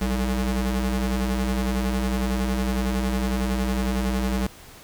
40% pulse ring-modulated tone, 127.3 Hz, C3, 47 cents flat, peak -18 dBFS, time 0.01-4.47 s, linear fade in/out 5 ms, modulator 69.1 Hz, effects pink hiss -46 dBFS RMS until 4.83 s

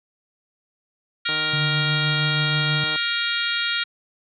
harmonic tone, 468.7 Hz, A#4, 9 cents sharp, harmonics 3 / 4 / 5 / 6 / 7 / 8 / 9, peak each -26 / -30 / -30 / -32 / -28 / -30 / -32 dBFS, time 1.25-3.84 s, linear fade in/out 10 ms
click train, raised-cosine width 1 ms, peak -21 dBFS, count 258, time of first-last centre 1.29-2.959 s, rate 154 Hz
sine tone with pitch glide, 146.83 to 147.77 Hz, D3 to D3, 0 to +11 cents, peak -22 dBFS, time 1.53-2.84 s, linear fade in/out 5 ms, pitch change +11 cents, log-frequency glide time 1.84-1.92 s
effects high-pass 60 Hz 12 dB/octave

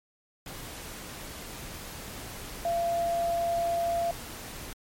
sine tone in noise, 683 Hz, F5, 39 cents flat, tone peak -25 dBFS, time 2.65-4.11 s, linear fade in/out 2 ms, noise pink, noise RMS -41 dBFS, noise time 0.46-4.73 s, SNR +13 dB, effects MP3 64 kbps

